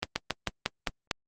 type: slowing click train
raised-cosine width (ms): 0.2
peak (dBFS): -9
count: 7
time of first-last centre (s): 0.03-1.112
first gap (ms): 130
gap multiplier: 1.13
effects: Opus 24 kbps